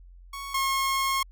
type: tone pair in turn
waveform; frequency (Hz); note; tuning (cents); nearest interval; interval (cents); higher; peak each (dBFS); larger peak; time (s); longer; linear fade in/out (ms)
sawtooth; 1108.7 / 1080.9; C#6 / C#6; 0 / -44; unison; 44; first; -31 / -20; second; 0.33-0.54 / 0.54-1.23; second; 5
effects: added 44 Hz sine -46 dBFS peak until 1.31 s